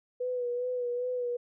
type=tone with vibrato; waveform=sine; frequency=492.6 Hz; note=B4; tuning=5 cents flat; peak=-29 dBFS; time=0.2-1.37 s; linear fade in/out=10 ms; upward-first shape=sine; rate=2.5 Hz; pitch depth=35 cents each way; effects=none